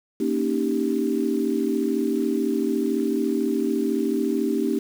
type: chord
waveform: sine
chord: Eb dominant seventh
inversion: second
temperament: equal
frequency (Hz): 233.1 / 277.2 / 311.1 / 392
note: Bb3 / Db4 / Eb4 / G4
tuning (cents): 0 / 0 / 0 / 0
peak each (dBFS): -26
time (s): 0.2-4.79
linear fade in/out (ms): 5
effects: 7-bit